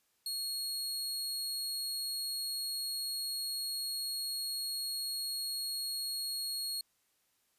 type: tone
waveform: sawtooth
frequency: 4309 Hz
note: C#8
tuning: 50 cents flat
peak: -32 dBFS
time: 0.26-6.81 s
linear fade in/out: 2 ms
effects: white hiss -75 dBFS RMS until 7.58 s + resampled to 32000 Hz